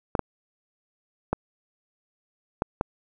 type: clicks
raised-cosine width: 1 ms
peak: -9 dBFS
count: 5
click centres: 0.152 / 0.193 / 1.33 / 2.621 / 2.811 s
effects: none